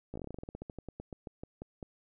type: slowing click train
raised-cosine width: 2 ms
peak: -28 dBFS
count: 23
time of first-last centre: 0.14-1.828 s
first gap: 16 ms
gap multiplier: 1.13
effects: none